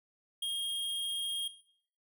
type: tone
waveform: square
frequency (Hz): 3243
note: G#7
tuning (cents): -42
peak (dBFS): -33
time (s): 0.42-1.48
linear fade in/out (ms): 5
effects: noise-tail reverb RT60 0.6 s tail -17 dB re dry